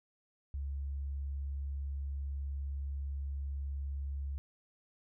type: tone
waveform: sine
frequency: 69.6 Hz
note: C#2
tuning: 8 cents sharp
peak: -35 dBFS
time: 0.54-4.38 s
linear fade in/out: 0 ms
effects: none

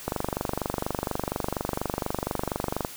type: click train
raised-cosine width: 1 ms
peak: -12 dBFS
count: 68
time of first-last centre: 0.08-2.849 s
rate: 24.2 Hz
effects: white hiss -42 dBFS RMS until 2.96 s

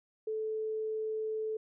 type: tone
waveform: sine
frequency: 436.3 Hz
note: A4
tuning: 15 cents flat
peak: -32 dBFS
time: 0.27-1.57 s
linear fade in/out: 5 ms
effects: none

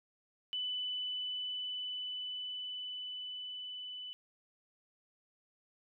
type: tone with level ramp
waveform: sine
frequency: 2993 Hz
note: F#7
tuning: 19 cents sharp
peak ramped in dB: -34 to -42 dBFS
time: 0.53-4.13 s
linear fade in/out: 0 ms
effects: none

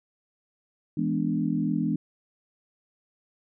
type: chord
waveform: sine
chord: E dominant seventh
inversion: none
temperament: equal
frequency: 164.81 / 207.7 / 246.9 / 293.7 Hz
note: E3 / G#3 / B3 / D4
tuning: 0 / 0 / 0 / 0 cents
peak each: -29 dBFS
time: 0.97-1.96 s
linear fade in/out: 5 ms
effects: none

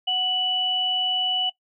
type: tone pair together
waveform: sine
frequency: 740 / 2960 Hz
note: F#5 / F#7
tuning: 0 / 0 cents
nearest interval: 2 octaves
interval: 2400 cents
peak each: -29 / -21 dBFS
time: 0.07-1.5 s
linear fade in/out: 10 ms
effects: noise-tail reverb RT60 0.1 s tail -19 dB re dry

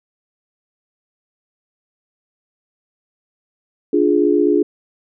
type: chord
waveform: sine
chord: D diminished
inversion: none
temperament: equal with one note detuned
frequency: 293.7 / 349.2 / 417.5 Hz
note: D4 / F4 / Ab4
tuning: 0 / 0 / +9 cents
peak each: -16 dBFS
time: 3.93-4.63 s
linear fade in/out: 5 ms
effects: none

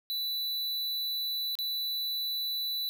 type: tone with dropouts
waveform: square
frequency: 3970 Hz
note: B7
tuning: 8 cents sharp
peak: -31 dBFS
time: 0.1-2.89 s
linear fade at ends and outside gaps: 0 ms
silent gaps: 1.553-1.588 s
effects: none

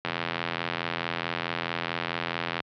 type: click train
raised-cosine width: 0.3 ms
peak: -11 dBFS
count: 217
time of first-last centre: 0.05-2.603 s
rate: 84.6 Hz
effects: high-pass 100 Hz 12 dB/octave + low-pass 4000 Hz 12 dB/octave

